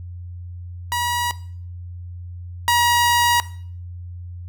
sawtooth tone pair in turn, 963 / 955.8 Hz, B5 / A#5, -44 / +43 cents, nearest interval unison, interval 13 cents, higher first, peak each -16 / -10 dBFS, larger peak second, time 0.92-1.31 / 2.68-3.4 s, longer second, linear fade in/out 0 ms, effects noise-tail reverb RT60 0.5 s tail -17 dB re dry + added 88 Hz sine -31 dBFS peak until 4.48 s

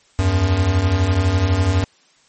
square beating tone pair, 82.41 / 94.41 Hz, E2 / F#2, 0 / +35 cents, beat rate 12 Hz, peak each -21 / -16 dBFS, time 0.19-1.84 s, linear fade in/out 0 ms, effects white hiss -55 dBFS RMS until 2.28 s + MP3 32 kbps

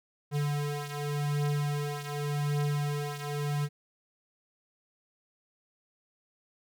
square beating tone pair, 145.5 / 146.37 Hz, D3 / D3, -16 / -5 cents, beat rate 0.87 Hz, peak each -31 / -35 dBFS, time 0.31-3.69 s, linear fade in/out 50 ms, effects none

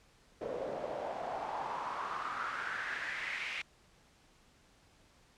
pink noise with band-pass filter sweep, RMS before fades -39 dBFS, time 0.41-3.62 s, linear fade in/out 5 ms, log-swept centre 480 to 2400 Hz, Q 4.4, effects pink hiss -65 dBFS RMS until 5.37 s + low-pass 8000 Hz 12 dB/octave

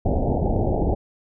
pink low-pass noise, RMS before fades -21 dBFS, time 0.05-0.95 s, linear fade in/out 10 ms, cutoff 830 Hz, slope 96 dB/octave, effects none

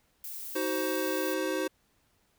violet noise, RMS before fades -40 dBFS, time 0.24-1.34 s, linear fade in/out 2 ms
square chord, C diminished, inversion first, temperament just, 314 / 376.7 / 523.3 Hz, Eb4 / Gb4 / C5, +16 / +31 / 0 cents, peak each -34 dBFS, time 0.55-1.68 s, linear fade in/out 10 ms
effects pink hiss -70 dBFS RMS until 2.38 s

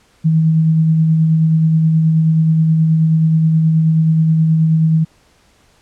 sine tone with tremolo, 160 Hz, D#3, 49 cents sharp, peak -8 dBFS, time 0.24-5.05 s, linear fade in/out 20 ms, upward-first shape sine, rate 9.4 Hz, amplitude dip 25%, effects pink hiss -53 dBFS RMS until 5.81 s + low-pass 9000 Hz 12 dB/octave

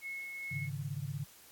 sine tone with tremolo, 2182 Hz, C#7, 28 cents flat, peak -38 dBFS, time 0.01-0.7 s, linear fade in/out 50 ms, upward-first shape sine, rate 2.5 Hz, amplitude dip 30%
sine chord, Ab suspended fourth, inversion none, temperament equal, 103.83 / 138.59 / 155.56 Hz, Ab2 / Db3 / Eb3, 0 / 0 / 0 cents, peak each -43 / -38 / -42 dBFS, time 0.51-1.25 s, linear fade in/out 10 ms
effects white hiss -58 dBFS RMS until 1.51 s + AAC 64 kbps

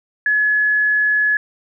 sine tone, 1700 Hz, G#6, 40 cents sharp, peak -13 dBFS, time 0.26-1.37 s, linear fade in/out 2 ms, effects none

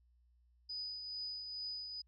sine tone with tremolo, 4976 Hz, D#8, 1 cent flat, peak -39 dBFS, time 0.69-2.02 s, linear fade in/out 10 ms, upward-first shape triangle, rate 2.3 Hz, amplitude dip 45%, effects added 60 Hz sine -67 dBFS peak until 2.07 s

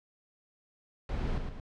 brown noise with echo, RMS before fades -33 dBFS, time 1.09-1.38 s, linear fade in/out 2 ms, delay 110 ms, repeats 2, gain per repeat -5 dB, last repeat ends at 1.6 s, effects low-pass 4000 Hz 12 dB/octave

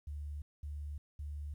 sine tone bursts, 73.42 Hz, D2, in tune, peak -39 dBFS, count 3, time 0.07-1.54 s, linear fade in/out 5 ms, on 350 ms, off 210 ms, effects 12-bit

